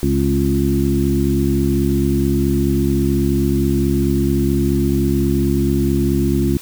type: harmonic tone with a mistuned harmonic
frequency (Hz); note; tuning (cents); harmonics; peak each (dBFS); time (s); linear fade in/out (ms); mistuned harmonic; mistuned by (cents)
69.3; C#2; 0; 1 / 2 / 3 / 4 / 5; -20 / -20 / -20 / -20 / -20; 0.03-6.57; 0; 4; -31
effects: white hiss -37 dBFS RMS until 6.61 s